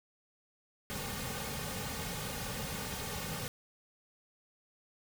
pink noise with comb filter, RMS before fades -39 dBFS, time 0.9-3.48 s, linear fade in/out 0 ms, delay 3 ms, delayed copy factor -0.75, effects none

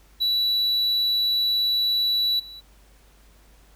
triangle tone with level steps, 3939 Hz, B7, 5 cents flat, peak -18 / -37 dBFS, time 0.2-2.61 s, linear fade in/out 20 ms, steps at 2.39 s, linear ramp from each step 10 ms, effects added 50 Hz sine -52 dBFS peak until 3.75 s + pink hiss -58 dBFS RMS until 3.75 s

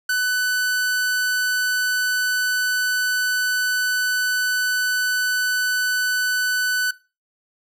45% pulse tone, 1500 Hz, F#6, 23 cents sharp, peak -18 dBFS, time 0.09-6.91 s, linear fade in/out 5 ms, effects noise-tail reverb RT60 0.3 s tail -21 dB re dry

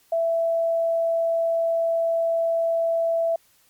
sine tone, 664 Hz, E5, 12 cents sharp, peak -19 dBFS, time 0.12-3.36 s, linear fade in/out 5 ms, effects white hiss -60 dBFS RMS until 3.69 s + MP3 96 kbps

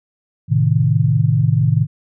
sine chord, A diminished, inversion none, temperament equal, 110 / 130.81 / 155.56 Hz, A2 / C3 / Eb3, 0 / 0 / 0 cents, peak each -16 dBFS, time 0.48-1.87 s, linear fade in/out 50 ms, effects none

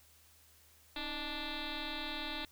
sine tone with frequency modulation, 1763 Hz, A6, 3 cents sharp, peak -37 dBFS, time 0.96-2.45 s, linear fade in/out 2 ms, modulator 297 Hz, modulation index 7.8, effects added 78 Hz sine -68 dBFS peak until 2.51 s + white hiss -64 dBFS RMS until 2.51 s

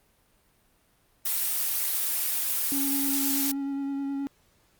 blue noise, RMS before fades -27 dBFS, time 1.25-3.52 s, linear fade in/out 10 ms
triangle tone with vibrato, 277.2 Hz, C#4, in tune, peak -26 dBFS, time 2.72-4.27 s, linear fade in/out 0 ms, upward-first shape sine, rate 9.5 Hz, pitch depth 15 cents each way
effects pink hiss -65 dBFS RMS until 4.79 s + Opus 32 kbps

